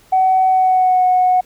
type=tone with pitch glide; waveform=sine; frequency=753 to 734.1 Hz; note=F#5 to F#5; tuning=+30 to -14 cents; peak=-9 dBFS; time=0.12-1.41 s; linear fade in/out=10 ms; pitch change=-44 cents; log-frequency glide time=0.47-1.05 s; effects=tanh soft clip ceiling -5 dBFS + pink hiss -50 dBFS RMS until 1.45 s